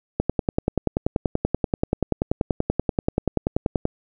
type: click train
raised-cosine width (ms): 2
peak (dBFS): -6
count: 39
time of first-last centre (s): 0.2-3.854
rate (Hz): 10.4
effects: none